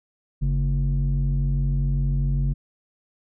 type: tone with low-pass filter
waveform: square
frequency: 46.25 Hz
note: F#1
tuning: in tune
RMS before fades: -22 dBFS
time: 0.41-2.54 s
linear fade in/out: 20 ms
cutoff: 170 Hz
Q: 7.4
effects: none